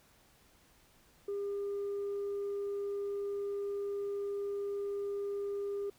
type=tone; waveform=sine; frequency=402.6 Hz; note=G4; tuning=46 cents sharp; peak=-32 dBFS; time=1.28-5.9 s; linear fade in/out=5 ms; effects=tanh soft clip ceiling -32 dBFS + pink hiss -65 dBFS RMS until 5.98 s